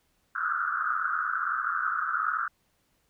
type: band-pass noise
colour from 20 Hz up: white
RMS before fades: -29 dBFS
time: 0.35-2.48 s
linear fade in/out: 5 ms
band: 1200 to 1500 Hz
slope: 96 dB/octave
effects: pink hiss -71 dBFS RMS until 3.09 s